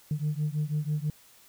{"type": "beating tone pair", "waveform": "sine", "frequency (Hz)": [148.1, 154.2], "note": ["D3", "D#3"], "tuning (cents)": [15, -15], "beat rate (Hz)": 6.1, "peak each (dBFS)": [-28, -29], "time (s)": [0.11, 1.1], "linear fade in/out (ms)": 2, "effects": ["tanh soft clip ceiling -22 dBFS", "white hiss -57 dBFS RMS until 1.48 s"]}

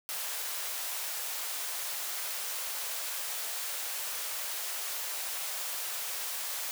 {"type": "high-pass noise", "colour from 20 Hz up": "white", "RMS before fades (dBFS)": -36, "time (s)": [0.09, 6.71], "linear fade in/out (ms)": 0, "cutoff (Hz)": 500, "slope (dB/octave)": 24, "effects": []}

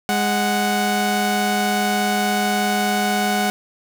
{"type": "tone pair together", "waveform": "sawtooth", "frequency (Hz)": [206.2, 740], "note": ["G#3", "F#5"], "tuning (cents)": [-12, 0], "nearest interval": "octave + minor seventh", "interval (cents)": 2212, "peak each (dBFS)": [-17, -16], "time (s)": [0.09, 3.5], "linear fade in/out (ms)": 0, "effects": []}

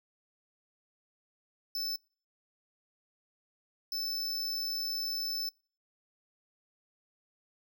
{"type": "tone bursts at uneven times", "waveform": "square", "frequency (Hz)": 5274, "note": "E8", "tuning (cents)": 0, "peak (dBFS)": -33, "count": 2, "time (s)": [[1.75, 1.96], [3.92, 5.49]], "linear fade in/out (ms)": 2, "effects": ["noise-tail reverb RT60 0.4 s tail -24 dB re dry"]}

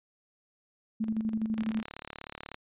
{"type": "tone with tremolo", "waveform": "sine", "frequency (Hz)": 220, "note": "A3", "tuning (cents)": 0, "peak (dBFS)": -26, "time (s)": [1, 1.83], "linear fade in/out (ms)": 10, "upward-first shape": "square", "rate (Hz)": 12, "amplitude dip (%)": 55}
{"type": "click train", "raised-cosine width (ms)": 0.3, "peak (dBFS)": -24, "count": 36, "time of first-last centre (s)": [1.58, 2.544], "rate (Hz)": 36.3}
{"effects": ["resampled to 8000 Hz"]}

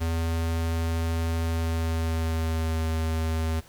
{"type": "tone with pitch glide", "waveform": "square", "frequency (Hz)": [82.41, 80.57], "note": ["E2", "E2"], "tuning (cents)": [0, -39], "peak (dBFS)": -25, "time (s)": [0, 3.61], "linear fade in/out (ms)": 20, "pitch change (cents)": -39, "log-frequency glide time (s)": [1.46, 2.84], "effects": ["pink hiss -53 dBFS RMS until 3.68 s"]}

